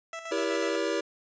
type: tone with tremolo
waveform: 15% pulse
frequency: 660 Hz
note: E5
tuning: 2 cents sharp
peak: -29 dBFS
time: 0.13-0.76 s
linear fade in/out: 2 ms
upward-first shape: square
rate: 8.1 Hz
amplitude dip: 55%
type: chord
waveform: square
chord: E diminished seventh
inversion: none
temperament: just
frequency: 329.6 / 395.6 / 474.7 / 569.6 Hz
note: E4 / G4 / Bb4 / Db5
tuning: 0 / +16 / +31 / +47 cents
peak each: -33 dBFS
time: 0.31-1.01 s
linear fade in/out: 10 ms
effects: resampled to 16000 Hz